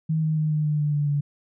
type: tone with pitch steps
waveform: sine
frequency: 158.5 / 156.41 / 154.34 / 152.31 / 150.3 / 148.31 / 146.36 / 144.42 Hz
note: D#3 / D#3 / D#3 / D#3 / D3 / D3 / D3 / D3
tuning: +32 / +9 / -14 / -37 / +40 / +17 / -6 / -29 cents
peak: -20 dBFS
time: 0.09-1.21 s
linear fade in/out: 10 ms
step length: 140 ms
effects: none